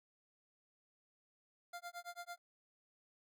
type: tone with tremolo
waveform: 25% pulse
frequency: 698 Hz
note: F5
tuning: 1 cent flat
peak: -40 dBFS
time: 1.73-2.38 s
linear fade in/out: 5 ms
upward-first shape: sine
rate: 9 Hz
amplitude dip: 100%
effects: none